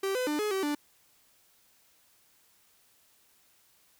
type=tone with pitch steps; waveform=45% pulse; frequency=388.8 / 505 / 298.6 / 422 / 384.3 / 293.7 Hz; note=G4 / B4 / D4 / G#4 / G4 / D4; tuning=-14 / +39 / +29 / +28 / -34 / 0 cents; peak=-28 dBFS; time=0.03-0.75 s; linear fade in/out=5 ms; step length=120 ms; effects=white hiss -65 dBFS RMS until 3.99 s